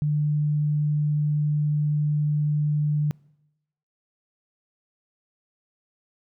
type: tone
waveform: sine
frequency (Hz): 149.1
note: D3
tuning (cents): +27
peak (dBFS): -20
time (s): 0.02-3.11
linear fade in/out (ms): 0
effects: noise-tail reverb RT60 0.9 s tail -25 dB re dry